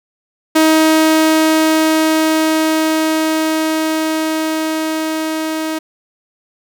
sawtooth tone with level ramp, 316.2 Hz, D#4, 28 cents sharp, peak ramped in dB -4 to -14 dBFS, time 0.55-5.79 s, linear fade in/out 10 ms, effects none

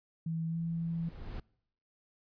sine tone with pitch glide, 163.2 to 166.44 Hz, E3 to E3, -17 to +17 cents, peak -32 dBFS, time 0.26-1.09 s, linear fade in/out 5 ms, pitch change +34 cents, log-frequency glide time 0.48-0.57 s
brown noise with exponential growth, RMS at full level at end -38 dBFS, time 0.29-1.4 s, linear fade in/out 5 ms, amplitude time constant 240 ms
effects noise-tail reverb RT60 0.7 s tail -25 dB re dry + resampled to 11025 Hz

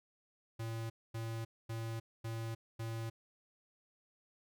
square tone bursts, 113.6 Hz, A#2, 44 cents flat, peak -39 dBFS, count 5, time 0.59-3.1 s, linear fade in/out 10 ms, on 310 ms, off 240 ms, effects none

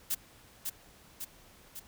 blue noise with echo, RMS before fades -31 dBFS, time 0.1-0.15 s, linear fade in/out 10 ms, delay 550 ms, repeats 3, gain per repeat -4 dB, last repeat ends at 1.8 s, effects pink hiss -58 dBFS RMS until 1.87 s

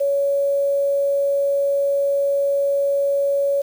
sine tone with quantisation, 560 Hz, C#5, 18 cents sharp, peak -16 dBFS, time 0-3.62 s, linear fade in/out 10 ms, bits 7, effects none

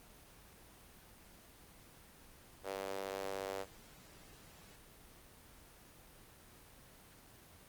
sawtooth tone with high-pass filter, 97.1 Hz, G2, 16 cents flat, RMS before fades -42 dBFS, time 2.63-3.66 s, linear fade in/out 50 ms, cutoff 510 Hz, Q 2.6, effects pink hiss -59 dBFS RMS until 7.68 s + Opus 24 kbps

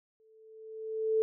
sine tone with exponential growth, 440 Hz, A4, in tune, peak -22 dBFS, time 0.2-1.22 s, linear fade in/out 0 ms, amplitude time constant 220 ms, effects none

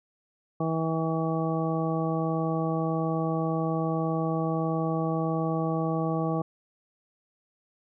harmonic tone, 161.7 Hz, E3, 33 cents flat, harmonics 1 / 2 / 3 / 4 / 5 / 7, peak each -28 / -31 / -33 / -34 / -35 / -36 dBFS, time 0.6-6.42 s, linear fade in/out 5 ms, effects none

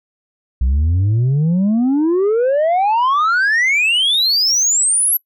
sine exponential sweep, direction up, 60 to 11840 Hz, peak -9 dBFS, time 0.61-5.17 s, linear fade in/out 5 ms, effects noise-tail reverb RT60 0.1 s tail -25 dB re dry + tanh soft clip ceiling -11 dBFS

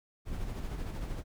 brown noise with tremolo, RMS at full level -35 dBFS, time 0.25-1.24 s, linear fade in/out 50 ms, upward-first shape sine, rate 13 Hz, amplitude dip 40%, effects none

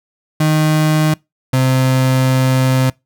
35% pulse tone pair in turn, 154.9 / 130.25 Hz, D#3 / C3, -7 / -7 cents, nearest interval minor third, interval 300 cents, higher first, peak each -9 dBFS, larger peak neither, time 0.4-1.14 / 1.53-2.9 s, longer second, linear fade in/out 5 ms, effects noise-tail reverb RT60 0.2 s tail -24 dB re dry

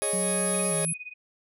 40% pulse chord, Ab suspended fourth, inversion none, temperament equal, 415.3 / 554.4 / 622.3 Hz, Ab4 / Db5 / Eb5, 0 / 0 / 0 cents, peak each -32 dBFS, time 0.02-0.85 s, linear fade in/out 0 ms
sine tone, 10660 Hz, E9, 18 cents sharp, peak -27 dBFS, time 0.02-0.94 s, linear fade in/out 5 ms
sine tone with pitch glide, 185 to 163.87 Hz, F#3 to E3, 0 to -10 cents, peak -30 dBFS, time 0.13-0.93 s, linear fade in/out 5 ms, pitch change -210 cents, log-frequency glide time 0.69-0.74 s
sine tone with tremolo, 2489 Hz, D#7, in tune, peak -34 dBFS, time 0.53-1.14 s, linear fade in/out 20 ms, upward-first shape sine, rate 17 Hz, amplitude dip 90%
effects none

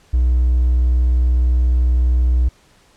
triangle tone with hard clipping, 61.7 Hz, B1, 1 cent flat, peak -12 dBFS, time 0.13-2.49 s, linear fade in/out 10 ms, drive 4 dB, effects pink hiss -53 dBFS RMS until 2.96 s + low-pass 9000 Hz 12 dB/octave

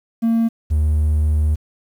triangle tone pair in turn, 228.5 / 76.25 Hz, A#3 / D#2, -34 / -34 cents, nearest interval octave + perfect fifth, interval 1900 cents, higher first, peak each -11 dBFS, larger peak neither, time 0.22-0.49 / 0.7-1.56 s, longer second, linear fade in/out 20 ms, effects tanh soft clip ceiling -7 dBFS + 8-bit

